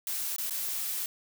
blue noise with dropouts, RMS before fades -33 dBFS, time 0.07-1.06 s, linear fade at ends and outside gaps 1 ms, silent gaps 0.363-0.383 / 0.497-0.507 s, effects none

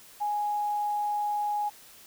sine tone, 830.6 Hz, G#5, in tune, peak -26 dBFS, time 0.2-1.7 s, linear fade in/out 20 ms, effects white hiss -52 dBFS RMS until 2.06 s

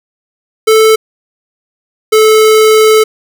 square tone pair in turn, 439.1 / 434.8 Hz, A4 / A4, -4 / -21 cents, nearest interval unison, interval 17 cents, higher first, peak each -4 dBFS, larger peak neither, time 0.67-0.96 / 2.12-3.04 s, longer second, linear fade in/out 10 ms, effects none

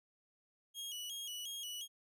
sawtooth tone with vibrato, 3100 Hz, G7, 20 cents flat, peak -39 dBFS, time 0.74-1.88 s, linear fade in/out 50 ms, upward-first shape square, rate 2.8 Hz, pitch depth 88 cents each way, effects none

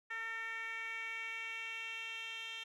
10% pulse tone with band-pass filter sweep, 452.3 Hz, A4, 48 cents sharp, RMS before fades -43 dBFS, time 0.1-2.64 s, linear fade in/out 10 ms, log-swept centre 1800 to 3200 Hz, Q 3.7, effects none

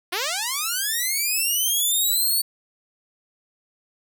5% pulse linear sweep, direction up, 332.8 to 4494 Hz, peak -12 dBFS, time 0.12-2.42 s, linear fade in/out 10 ms, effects none

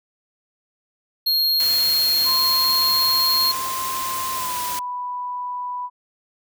square tone, 4252 Hz, C8, 27 cents sharp, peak -17 dBFS, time 1.26-3.52 s, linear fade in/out 10 ms
white noise, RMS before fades -29 dBFS, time 1.6-4.79 s, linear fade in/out 0 ms
sine tone with pitch glide, 1046.5 to 987.8 Hz, C6 to B5, 0 to 0 cents, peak -25 dBFS, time 2.24-5.9 s, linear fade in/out 50 ms, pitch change -100 cents, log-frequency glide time 4.34-4.55 s
effects none

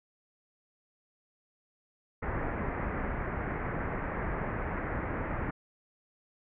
pink low-pass noise, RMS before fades -34 dBFS, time 2.22-5.51 s, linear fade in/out 10 ms, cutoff 2100 Hz, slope 48 dB/octave, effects none

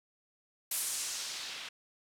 blue noise with low-pass filter sweep, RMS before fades -38 dBFS, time 0.71-1.69 s, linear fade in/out 5 ms, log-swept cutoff 12000 to 2900 Hz, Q 1.3, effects none

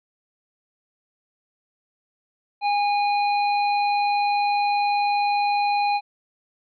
harmonic tone, 819 Hz, G#5, 24 cents flat, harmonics 1 / 3 / 5, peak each -19 / -29 / -33 dBFS, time 2.61-6.01 s, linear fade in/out 50 ms, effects none

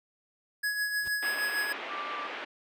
square tone with tremolo, 1677 Hz, G#6, 16 cents sharp, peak -27 dBFS, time 0.63-1.73 s, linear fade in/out 10 ms, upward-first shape triangle, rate 6.5 Hz, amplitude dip 55%
pink noise with exponential growth, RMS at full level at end -44 dBFS, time 0.96-1.08 s, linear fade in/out 0 ms, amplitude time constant 24 ms
white band-pass noise, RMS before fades -39 dBFS, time 1.22-2.45 s, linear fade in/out 10 ms, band 290 to 2700 Hz, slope 24 dB/octave
sine tone, 1174.7 Hz, D6, in tune, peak -35 dBFS, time 1.89-2.28 s, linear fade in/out 20 ms
effects none

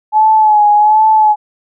sine tone with vibrato, 852 Hz, G#5, 44 cents sharp, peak -5 dBFS, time 0.12-1.36 s, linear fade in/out 50 ms, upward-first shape sine, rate 1.3 Hz, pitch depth 43 cents each way, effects none

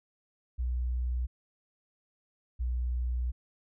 sine tone pair in turn, 61.5 / 61.17 Hz, B1 / B1, -7 / -16 cents, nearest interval unison, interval 9 cents, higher first, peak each -28 / -28 dBFS, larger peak neither, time 0.58-1.27 / 2.59-3.32 s, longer second, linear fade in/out 20 ms, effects none

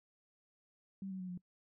sine tone with pitch steps, 193.7 / 188.62 / 183.68 / 178.86 Hz, G3 / F#3 / F#3 / F3, -20 / +34 / -12 / +42 cents, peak -40 dBFS, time 1.02-1.376 s, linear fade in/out 2 ms, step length 89 ms, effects noise-tail reverb RT60 0.1 s tail -23 dB re dry

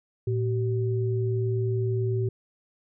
sine tone pair together, 113.63 / 382.5 Hz, A#2 / G4, -44 / -42 cents, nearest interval octave + major sixth, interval 2102 cents, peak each -24 / -29 dBFS, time 0.27-2.29 s, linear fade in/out 5 ms, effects none

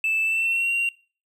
triangle tone with pitch glide, 2637 to 2757 Hz, E7 to F7, 0 to -23 cents, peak -18 dBFS, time 0.04-0.89 s, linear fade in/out 2 ms, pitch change +77 cents, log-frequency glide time 0.23-0.72 s, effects noise-tail reverb RT60 0.4 s tail -24 dB re dry + tanh soft clip ceiling -15 dBFS

